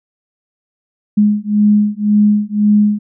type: beating tone pair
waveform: sine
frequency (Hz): 207.7 / 209.6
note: G#3 / G#3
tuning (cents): 0 / +16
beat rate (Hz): 1.9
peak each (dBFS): -12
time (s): 1.17-2.99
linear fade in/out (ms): 10
effects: none